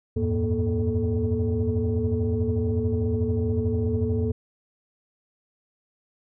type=tone cluster; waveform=sine; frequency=83.1 / 94.2 / 107.9 / 237.1 / 436.6 Hz; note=E2 / F#2 / A2 / A#3 / A4; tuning=+15 / +32 / -33 / +30 / -13 cents; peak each=-27 dBFS; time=0.16-4.32 s; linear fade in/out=10 ms; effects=tanh soft clip ceiling -15 dBFS